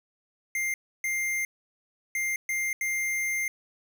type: tone bursts at uneven times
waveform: square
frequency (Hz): 2100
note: C7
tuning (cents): +6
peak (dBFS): -27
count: 5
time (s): 0.55-0.74 / 1.04-1.45 / 2.15-2.36 / 2.49-2.73 / 2.81-3.48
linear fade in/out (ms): 2
effects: none